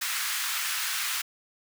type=high-pass noise; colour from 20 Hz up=pink; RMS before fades=-30 dBFS; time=0.01-1.22 s; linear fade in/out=10 ms; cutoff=1300 Hz; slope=24 dB/octave; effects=none